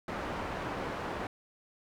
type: low-pass noise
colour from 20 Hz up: white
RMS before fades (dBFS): -37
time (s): 0.08-1.27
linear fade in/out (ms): 2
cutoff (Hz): 1100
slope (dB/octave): 12
effects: none